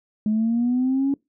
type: linear sweep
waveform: sine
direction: up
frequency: 210.9 to 280 Hz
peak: -17 dBFS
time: 0.26-1.14 s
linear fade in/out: 2 ms
effects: noise-tail reverb RT60 0.2 s tail -24 dB re dry + tanh soft clip ceiling -14 dBFS